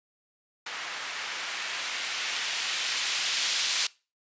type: noise with low-pass filter sweep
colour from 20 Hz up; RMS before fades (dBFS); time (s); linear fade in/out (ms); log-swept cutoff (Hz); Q
violet; -31; 0.66-3.87; 5; 1600 to 3800; 0.94
effects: noise-tail reverb RT60 0.3 s tail -22 dB re dry + resampled to 16000 Hz